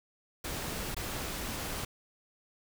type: noise with dropouts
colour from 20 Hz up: pink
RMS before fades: -37 dBFS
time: 0.44-1.85 s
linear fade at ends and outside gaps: 5 ms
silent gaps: 0.946-0.965 s
effects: none